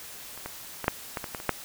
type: clicks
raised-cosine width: 0.5 ms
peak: -28 / -19 / -16 / -6 / -15 / -18 / -17 / -24 / -7 dBFS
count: 9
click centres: 0.376 / 0.46 / 0.843 / 0.881 / 1.172 / 1.242 / 1.348 / 1.401 / 1.493 s
effects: white hiss -43 dBFS RMS until 1.64 s